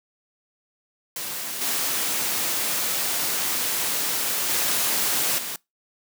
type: noise with level steps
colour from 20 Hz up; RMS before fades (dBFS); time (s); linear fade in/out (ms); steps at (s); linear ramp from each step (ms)
white; -31 / -25 / -23 / -31; 1.16-5.56; 2; 1.61 / 4.49 / 5.38; 5
effects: noise-tail reverb RT60 0.2 s tail -24 dB re dry + high-pass 150 Hz 12 dB/octave